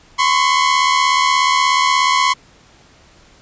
sawtooth tone pair together, 1018.3 / 1095 Hz, C6 / C#6, -47 / -22 cents, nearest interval minor second, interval 125 cents, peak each -11 dBFS, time 0.18-2.34 s, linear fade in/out 20 ms, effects pink hiss -48 dBFS RMS until 3.41 s + resampled to 16000 Hz

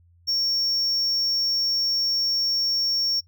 triangle tone, 5500 Hz, F8, 27 cents flat, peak -20 dBFS, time 0.27-3.21 s, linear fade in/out 20 ms, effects noise-tail reverb RT60 0.1 s tail -22 dB re dry + added 86 Hz sine -54 dBFS peak until 3.27 s

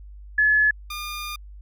sine / 15% pulse tone pair in turn, 1711 / 1209.9 Hz, A6 / D#6, -49 / -49 cents, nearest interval tritone, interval 600 cents, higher first, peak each -15 / -24 dBFS, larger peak first, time 0.38-0.71 / 0.9-1.36 s, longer second, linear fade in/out 5 ms, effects added 50 Hz sine -39 dBFS peak until 1.61 s

